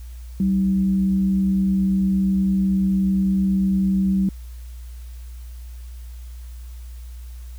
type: tone with frequency modulation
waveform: sine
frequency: 191.8 Hz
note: G3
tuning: 37 cents flat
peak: -16 dBFS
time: 0.4-4.29 s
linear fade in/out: 2 ms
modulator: 123 Hz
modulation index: 0.26
effects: added 60 Hz sine -33 dBFS peak until 7.58 s + white hiss -53 dBFS RMS until 7.58 s